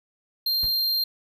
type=tone; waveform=square; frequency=4186 Hz; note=C8; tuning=in tune; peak=-22 dBFS; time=0.46-1.04 s; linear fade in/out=5 ms
type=noise with exponential decay; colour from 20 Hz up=brown; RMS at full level=-32 dBFS; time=0.63-0.76 s; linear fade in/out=1 ms; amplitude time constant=28 ms
effects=none